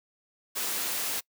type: high-pass noise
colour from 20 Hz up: white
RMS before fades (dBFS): -31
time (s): 0.55-1.21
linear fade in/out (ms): 20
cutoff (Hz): 200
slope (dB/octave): 12
effects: noise-tail reverb RT60 0.1 s tail -25 dB re dry